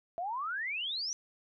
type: exponential sweep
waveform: sine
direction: up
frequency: 659 to 5990 Hz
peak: -33 dBFS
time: 0.18-1.13 s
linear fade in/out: 0 ms
effects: none